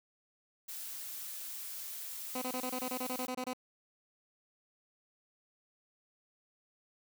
blue noise, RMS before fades -43 dBFS, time 0.68-3.27 s, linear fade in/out 10 ms
15% pulse tone bursts, 253.6 Hz, B3, 46 cents sharp, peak -29 dBFS, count 13, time 2.35-3.534 s, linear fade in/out 5 ms, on 68 ms, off 25 ms
effects none

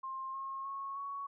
sine tone with pitch steps, 1060 / 1078.5 / 1097.4 / 1116.6 Hz, C6 / C#6 / C#6 / C#6, +22 / -48 / -18 / +12 cents, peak -38 dBFS, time 0.03-1.27 s, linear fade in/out 10 ms, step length 310 ms, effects none

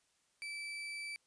35% pulse tone, 2318 Hz, D7, 23 cents flat, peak -39 dBFS, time 0.42-1.16 s, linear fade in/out 0 ms, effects white hiss -75 dBFS RMS until 1.26 s + resampled to 22050 Hz

